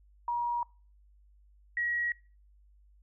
sine tone pair in turn, 954 / 1908 Hz, A#5 / A#6, +40 / +40 cents, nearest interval octave, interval 1200 cents, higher second, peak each -28 dBFS, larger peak neither, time 0.28-0.63 / 1.77-2.12 s, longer neither, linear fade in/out 2 ms, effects noise-tail reverb RT60 0.4 s tail -25 dB re dry + added 50 Hz sine -58 dBFS peak until 3.02 s

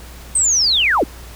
sine linear sweep, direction down, 8490 to 207.3 Hz, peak -12 dBFS, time 0.35-1.04 s, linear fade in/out 5 ms, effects added 60 Hz sine -35 dBFS peak until 1.35 s + pink hiss -40 dBFS RMS until 1.35 s

